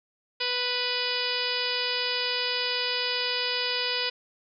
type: harmonic tone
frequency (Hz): 493.9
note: B4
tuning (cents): 0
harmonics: 1 / 2 / 3 / 4 / 5 / 6 / 7 / 8 / 9 / 10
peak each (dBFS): -35 / -38 / -37 / -37 / -34 / -33 / -36 / -35 / -36 / -32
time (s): 0.4-4.1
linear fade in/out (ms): 10
effects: none